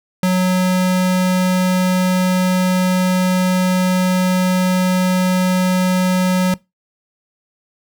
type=tone; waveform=square; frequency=183.8 Hz; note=F#3; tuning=11 cents flat; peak=-13 dBFS; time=0.23-6.54 s; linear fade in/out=2 ms; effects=noise-tail reverb RT60 0.2 s tail -21 dB re dry